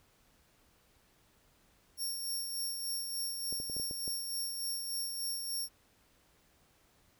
15% pulse tone with tremolo, 5510 Hz, F8, 24 cents flat, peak -28 dBFS, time 1.97-5.69 s, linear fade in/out 50 ms, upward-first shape sine, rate 3.4 Hz, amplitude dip 40%
clicks, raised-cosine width 2 ms, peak -32 dBFS, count 7, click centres 3.526 / 3.601 / 3.698 / 3.766 / 3.798 / 3.911 / 4.078 s
effects pink hiss -68 dBFS RMS until 7.19 s

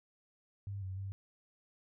sine tone with pitch steps, 99.7 / 94.3 / 97.5 Hz, G2 / F#2 / G2, +30 / +33 / -9 cents, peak -38 dBFS, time 0.67-1.12 s, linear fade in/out 0 ms, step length 150 ms, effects none

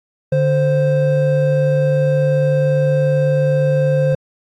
triangle tone pair together, 146.85 / 523.3 Hz, D3 / C5, 0 / 0 cents, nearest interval octave + minor seventh, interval 2200 cents, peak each -13 dBFS, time 0.32-4.15 s, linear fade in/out 5 ms, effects AAC 48 kbps

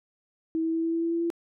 sine tone with pitch steps, 323.5 / 325.6 / 327.6 / 329.7 / 331.8 / 333.9 / 336.1 / 338.2 Hz, E4 / E4 / E4 / E4 / E4 / E4 / E4 / E4, -32 / -21 / -11 / 0 / +11 / +22 / +34 / +44 cents, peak -24 dBFS, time 0.55-1.302 s, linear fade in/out 0 ms, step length 94 ms, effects none

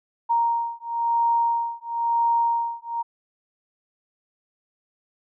sine beating tone pair, 932.3 / 933.29 Hz, A#5 / A#5, 0 / +2 cents, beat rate 0.99 Hz, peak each -23 / -23 dBFS, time 0.29-3.03 s, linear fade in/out 20 ms, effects none

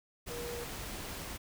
sine tone in noise, 477.2 Hz, A#4, 41 cents sharp, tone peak -40 dBFS, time 0.29-0.65 s, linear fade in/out 20 ms, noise pink, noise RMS -42 dBFS, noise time 0.26-1.38 s, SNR -1 dB, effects none

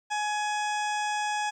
harmonic tone, 840 Hz, G#5, 19 cents sharp, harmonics 1 / 2 / 3 / 4 / 6 / 7 / 8 / 9 / 10, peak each -28 / -34 / -38 / -40 / -44 / -45 / -46 / -47 / -48 dBFS, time 0.1-1.51 s, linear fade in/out 20 ms, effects 11-bit

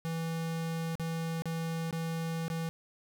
square tone with dropouts, 164.2 Hz, E3, 6 cents flat, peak -33 dBFS, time 0.05-2.69 s, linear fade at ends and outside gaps 0 ms, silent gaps 0.954-0.997 / 1.421-1.456 / 1.909-1.927 / 2.481-2.501 s, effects none

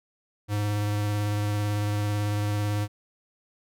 square tone with vibrato, 103.83 Hz, G#2, in tune, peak -25 dBFS, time 0.48-2.88 s, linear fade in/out 50 ms, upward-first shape triangle, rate 18 Hz, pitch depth 18 cents each way, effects none

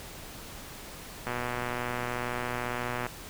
click train, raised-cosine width 0.5 ms, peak -17 dBFS, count 220, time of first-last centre 1.27-3.065 s, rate 122 Hz, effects pink hiss -44 dBFS RMS until 3.29 s

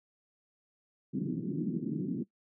pink band-pass noise, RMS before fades -34 dBFS, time 1.13-2.24 s, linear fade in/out 20 ms, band 150 to 340 Hz, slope 48 dB/octave, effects noise-tail reverb RT60 0.1 s tail -20 dB re dry

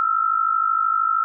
sine tone pair together, 1302 / 1355 Hz, E6 / E6, -22 / +47 cents, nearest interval minor second, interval 69 cents, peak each -20 dBFS, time 0-1.24 s, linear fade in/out 0 ms, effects none

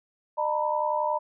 sine tone cluster, 606 / 906 / 977 Hz, D#5 / A#5 / B5, -46 / -50 / -19 cents, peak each -28 dBFS, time 0.37-1.19 s, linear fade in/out 20 ms, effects none

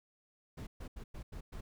brown noise bursts at uneven times, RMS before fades -44 dBFS, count 6, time 0.57-0.67 / 0.8-0.88 / 0.96-1.04 / 1.14-1.23 / 1.32-1.41 / 1.52-1.61 s, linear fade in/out 10 ms, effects none

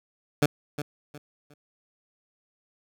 15% pulse tone with echo, 146.83 Hz, D3, in tune, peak -12 dBFS, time 0.42-0.46 s, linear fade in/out 5 ms, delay 360 ms, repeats 3, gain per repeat -11 dB, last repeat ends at 1.54 s, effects none

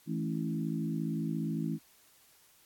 harmonic tone with a mistuned harmonic, 54.3 Hz, A1, 22 cents flat, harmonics 3 / 4 / 5 / 6, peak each -34 / -36 / -38 / -40 dBFS, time 0.06-1.79 s, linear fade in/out 50 ms, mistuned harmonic 5, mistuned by +20 cents, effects white hiss -63 dBFS RMS until 2.65 s + AAC 64 kbps

